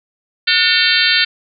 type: harmonic tone with a mistuned harmonic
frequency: 450 Hz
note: A4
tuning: 39 cents sharp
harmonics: 3 / 4 / 5 / 6 / 7 / 8 / 9 / 10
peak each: -19 / -19 / -19 / -19 / -19 / -19 / -19 / -19 dBFS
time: 0.47-1.25 s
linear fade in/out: 10 ms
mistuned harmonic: 3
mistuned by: +120 cents
effects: none